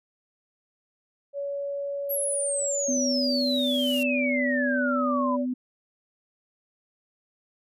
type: tone with pitch glide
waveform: sine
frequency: 564 to 576.2 Hz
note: C#5 to D5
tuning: +30 to -33 cents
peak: -28 dBFS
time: 1.33-5.46 s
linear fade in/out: 50 ms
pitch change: +37 cents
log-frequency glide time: 3-3.82 s
type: exponential sweep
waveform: sine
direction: down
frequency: 11840 to 975 Hz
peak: -26 dBFS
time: 2.09-5.37 s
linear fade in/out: 20 ms
type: noise with exponential growth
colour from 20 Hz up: blue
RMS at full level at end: -36 dBFS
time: 2.19-4.03 s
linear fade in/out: 0 ms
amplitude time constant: 400 ms
type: tone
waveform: sine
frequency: 252 Hz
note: B3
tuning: 35 cents sharp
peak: -25 dBFS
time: 2.88-5.54 s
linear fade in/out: 10 ms
effects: resampled to 32000 Hz